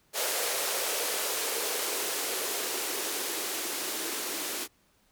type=noise with band-pass filter sweep; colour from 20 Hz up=violet; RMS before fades=-32 dBFS; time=0.13-4.68 s; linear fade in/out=50 ms; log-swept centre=510 to 310 Hz; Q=3.3; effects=pink hiss -67 dBFS RMS until 5.11 s